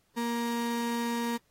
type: tone pair together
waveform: 35% pulse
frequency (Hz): 235 / 940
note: A#3 / A#5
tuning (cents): +14 / +14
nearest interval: 2 octaves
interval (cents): 2400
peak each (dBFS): -28 / -38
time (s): 0.16-1.38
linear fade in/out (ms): 20
effects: pink hiss -71 dBFS RMS until 1.5 s + AAC 48 kbps

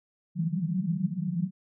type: band-pass noise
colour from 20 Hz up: pink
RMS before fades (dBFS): -29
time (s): 0.35-1.51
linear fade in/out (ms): 50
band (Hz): 160 to 190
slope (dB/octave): 96
effects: none

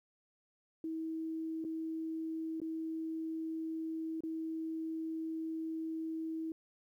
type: tone with dropouts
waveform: sine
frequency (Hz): 321.8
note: E4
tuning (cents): -42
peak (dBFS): -36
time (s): 0.84-6.52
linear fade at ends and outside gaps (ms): 2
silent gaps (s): 1.642-1.648 / 2.602-2.616 / 4.206-4.235
effects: 12-bit

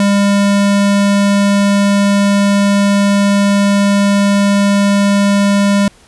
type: tone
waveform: square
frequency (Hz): 200.8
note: G3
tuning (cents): +42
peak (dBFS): -9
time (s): 0-5.88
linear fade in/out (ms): 2
effects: pink hiss -45 dBFS RMS until 6.07 s + resampled to 24000 Hz

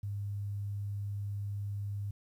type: tone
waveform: sine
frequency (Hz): 101.3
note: G#2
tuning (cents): -43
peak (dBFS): -34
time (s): 0.03-2.11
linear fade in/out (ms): 5
effects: 11-bit

